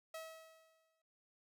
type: tone with exponential decay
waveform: sawtooth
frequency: 644 Hz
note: E5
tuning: 41 cents flat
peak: -40 dBFS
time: 0.14-1.02 s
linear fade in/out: 5 ms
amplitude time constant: 190 ms
effects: noise-tail reverb RT60 0.1 s tail -26 dB re dry